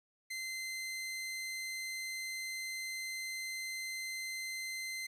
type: tone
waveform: sawtooth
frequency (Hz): 2070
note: C7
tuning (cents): -19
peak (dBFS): -35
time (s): 0.3-5.07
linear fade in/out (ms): 10
effects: low-pass 12000 Hz 12 dB/octave + 12-bit